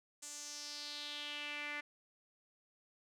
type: tone with band-pass filter sweep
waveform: sawtooth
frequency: 293.7 Hz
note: D4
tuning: in tune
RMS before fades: -45 dBFS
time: 0.22-1.81 s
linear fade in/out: 10 ms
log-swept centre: 7600 to 2000 Hz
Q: 3.5
effects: none